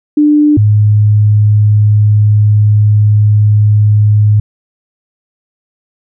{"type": "tone pair in turn", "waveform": "sine", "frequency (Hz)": [297.8, 105.29], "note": ["D4", "G#2"], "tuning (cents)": [24, 24], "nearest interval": "octave + tritone", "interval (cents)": 1800, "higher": "first", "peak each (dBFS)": -4, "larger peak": "neither", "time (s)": [[0.17, 0.57], [0.57, 4.4]], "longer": "second", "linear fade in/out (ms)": 5, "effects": []}